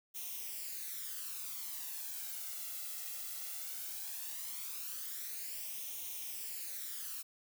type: noise with flanger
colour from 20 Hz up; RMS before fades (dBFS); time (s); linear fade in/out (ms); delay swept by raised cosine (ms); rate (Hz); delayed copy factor
blue; -43; 0.14-7.23; 20; 0.32 to 1.52; 0.17; +0.6
effects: none